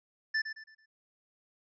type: tone with echo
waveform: square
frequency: 1760 Hz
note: A6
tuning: in tune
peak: -28 dBFS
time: 0.34-0.42 s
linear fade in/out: 10 ms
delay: 110 ms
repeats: 4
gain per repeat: -9 dB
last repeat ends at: 0.86 s
effects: resampled to 16000 Hz